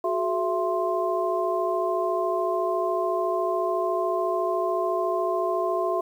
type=tone cluster; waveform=sine; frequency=368.5 / 422.4 / 670 / 1049 Hz; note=F#4 / G#4 / E5 / C6; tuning=-7 / +29 / +28 / +4 cents; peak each=-27 / -32 / -26 / -29 dBFS; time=0.04-6.01 s; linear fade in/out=5 ms; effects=9-bit